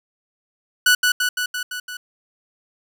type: tone with echo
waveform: sawtooth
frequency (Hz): 1480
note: F#6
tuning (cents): 0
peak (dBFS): -8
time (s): 0.86-0.95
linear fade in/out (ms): 5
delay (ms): 170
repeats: 6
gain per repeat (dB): -3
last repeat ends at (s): 1.97
effects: none